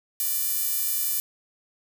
sawtooth tone with high-pass filter, 593 Hz, D5, 17 cents sharp, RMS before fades -26 dBFS, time 0.2-1.2 s, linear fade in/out 0 ms, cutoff 12000 Hz, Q 0.5, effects none

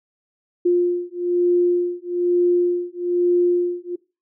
sine beating tone pair, 352 / 353.1 Hz, F4 / F4, +14 / +19 cents, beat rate 1.1 Hz, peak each -19 dBFS, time 0.65-3.96 s, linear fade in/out 10 ms, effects noise-tail reverb RT60 0.3 s tail -22 dB re dry

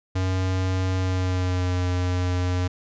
square tone with pitch glide, 93.2 to 90.23 Hz, F#2 to F#2, +13 to -43 cents, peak -22 dBFS, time 0.15-2.68 s, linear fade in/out 10 ms, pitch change -56 cents, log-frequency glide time 0.97-1.75 s, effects resampled to 16000 Hz

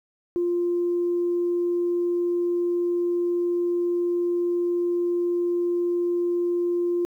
sine tone, 349.2 Hz, F4, in tune, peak -20 dBFS, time 0.36-7.05 s, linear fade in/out 0 ms, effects tanh soft clip ceiling -16 dBFS + 10-bit

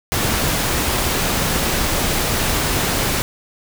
pink noise, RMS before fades -19 dBFS, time 0.12-3.22 s, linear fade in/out 0 ms, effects none

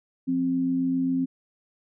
sine tone pair together, 175.6 / 263.1 Hz, F3 / C4, +10 / +10 cents, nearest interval perfect fifth, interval 700 cents, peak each -32 / -22 dBFS, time 0.27-1.26 s, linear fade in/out 20 ms, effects none

